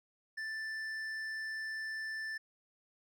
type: tone with hard clipping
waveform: triangle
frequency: 1765 Hz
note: A6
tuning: 5 cents sharp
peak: -39 dBFS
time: 0.37-2.38 s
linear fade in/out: 10 ms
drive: 10 dB
effects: none